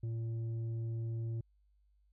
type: tone with tanh clipping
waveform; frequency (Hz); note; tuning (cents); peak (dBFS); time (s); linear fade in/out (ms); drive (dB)
triangle; 114.3; A#2; -34; -36; 0.03-1.41; 5; 10
effects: added 50 Hz sine -67 dBFS peak until 2.12 s